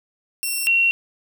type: tone pair in turn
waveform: 5% pulse / sine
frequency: 2721 / 2734 Hz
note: F7 / F7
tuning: -46 / -37 cents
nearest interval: unison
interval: 9 cents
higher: second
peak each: -13 / -14 dBFS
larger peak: first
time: 0.43-0.67 / 0.67-0.91 s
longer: neither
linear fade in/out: 0 ms
effects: 8-bit